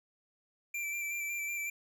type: tone with vibrato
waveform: square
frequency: 2349 Hz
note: D7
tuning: in tune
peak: -35 dBFS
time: 0.74-1.7 s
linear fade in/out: 5 ms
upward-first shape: square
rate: 5.4 Hz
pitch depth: 19 cents each way
effects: none